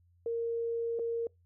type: tone with dropouts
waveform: sine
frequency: 463.6 Hz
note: A#4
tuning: 10 cents flat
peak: -30 dBFS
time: 0.26-1.27 s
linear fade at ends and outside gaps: 2 ms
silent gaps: 0.99-0.994 s
effects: noise-tail reverb RT60 0.2 s tail -26 dB re dry + added 87 Hz sine -63 dBFS peak until 1.45 s